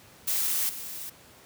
blue noise with level steps, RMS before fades -27 / -38 dBFS, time 0.27-1.1 s, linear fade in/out 10 ms, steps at 0.69 s, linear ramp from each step 2 ms, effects pink hiss -53 dBFS RMS until 1.45 s + high-pass 80 Hz 12 dB/octave

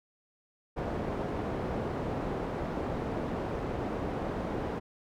white low-pass noise, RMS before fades -34 dBFS, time 0.76-4.8 s, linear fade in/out 20 ms, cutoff 570 Hz, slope 12 dB/octave, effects none

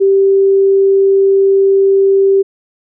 sine tone, 390.7 Hz, G4, 6 cents flat, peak -6 dBFS, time 0-2.43 s, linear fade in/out 20 ms, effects none

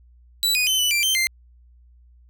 sawtooth tone with pitch steps, 3949 / 2479 / 3056 / 2977 / 2358 / 3116 / 2090 Hz, B7 / D#7 / G7 / F#7 / D7 / G7 / C7, -1 / -7 / -45 / +10 / +6 / -11 / -2 cents, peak -15 dBFS, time 0.43-1.27 s, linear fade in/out 0 ms, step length 120 ms, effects added 60 Hz sine -49 dBFS peak until 2.29 s

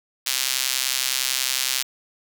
sawtooth tone with high-pass filter, 130.81 Hz, C3, in tune, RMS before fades -24 dBFS, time 0.26-1.83 s, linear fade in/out 10 ms, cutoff 3700 Hz, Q 0.84, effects none

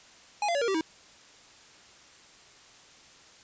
square tone with pitch steps, 830.6 / 686.4 / 567.3 / 468.9 / 387.5 / 320.2 Hz, G#5 / F5 / C#5 / A#4 / G4 / D#4, 0 / -30 / +40 / +10 / -20 / +50 cents, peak -26 dBFS, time 0.42-0.81 s, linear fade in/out 2 ms, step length 65 ms, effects white hiss -54 dBFS RMS until 3.43 s + resampled to 16000 Hz

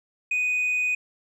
triangle tone with tanh clipping, 2489 Hz, D#7, in tune, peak -22 dBFS, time 0.31-0.95 s, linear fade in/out 5 ms, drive 6 dB, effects none

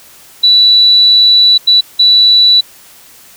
sine tone bursts at uneven times, 3951 Hz, B7, in tune, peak -3 dBFS, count 3, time 0.43-1.58 / 1.67-1.81 / 1.99-2.61 s, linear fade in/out 10 ms, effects white hiss -39 dBFS RMS until 3.36 s

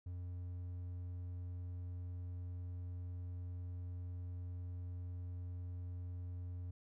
triangle tone, 89 Hz, F2, 33 cents sharp, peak -40 dBFS, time 0.06-6.71 s, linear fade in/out 5 ms, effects none

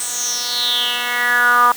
10% pulse tone with band-pass filter sweep, 243 Hz, B3, 28 cents flat, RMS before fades -17 dBFS, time 0-1.72 s, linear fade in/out 2 ms, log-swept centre 8300 to 1100 Hz, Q 6.5, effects white hiss -32 dBFS RMS until 1.76 s + high-pass 150 Hz 12 dB/octave

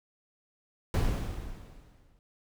brown noise with exponential decay, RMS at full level -24 dBFS, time 0.94-2.19 s, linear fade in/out 1 ms, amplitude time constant 270 ms, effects none

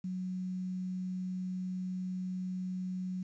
sine tone with quantisation, 184.3 Hz, F#3, 7 cents flat, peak -34 dBFS, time 0.04-3.23 s, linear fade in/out 5 ms, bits 10, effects resampled to 16000 Hz

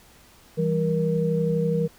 sine tone cluster, 165 / 197.1 / 471.2 Hz, E3 / G3 / A#4, +2 / +10 / +19 cents, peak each -23 / -29 / -24 dBFS, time 0.57-1.88 s, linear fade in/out 20 ms, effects pink hiss -53 dBFS RMS until 1.98 s

